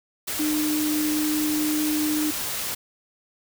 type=tone in noise; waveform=sine; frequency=304.1 Hz; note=D#4; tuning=40 cents flat; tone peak=-22 dBFS; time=0.39-2.31 s; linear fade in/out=10 ms; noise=white; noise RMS=-29 dBFS; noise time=0.27-2.75 s; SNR=+4 dB; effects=none